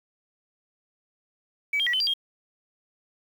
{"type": "tone with pitch steps", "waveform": "sine", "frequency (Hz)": [2287, 3207, 1934, 3048, 4741, 3234], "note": ["D7", "G7", "B6", "G7", "D8", "G#7"], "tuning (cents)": [-47, 39, -37, -49, 16, -47], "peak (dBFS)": -21, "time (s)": [1.73, 2.138], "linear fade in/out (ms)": 5, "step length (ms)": 68, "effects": ["tanh soft clip ceiling -17 dBFS", "8-bit"]}